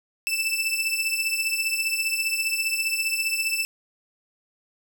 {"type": "beating tone pair", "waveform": "sawtooth", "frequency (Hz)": [2637, 2652], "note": ["E7", "E7"], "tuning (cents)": [0, 10], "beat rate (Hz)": 15, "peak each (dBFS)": -23, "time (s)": [0.27, 3.65], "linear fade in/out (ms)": 0, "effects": []}